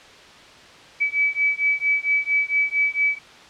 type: beating tone pair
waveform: sine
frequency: 2290 / 2294.4 Hz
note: D7 / D7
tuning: -44 / -41 cents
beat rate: 4.4 Hz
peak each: -21 dBFS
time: 1-3.19 s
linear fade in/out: 20 ms
effects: white hiss -45 dBFS RMS until 3.49 s + low-pass 4000 Hz 12 dB/octave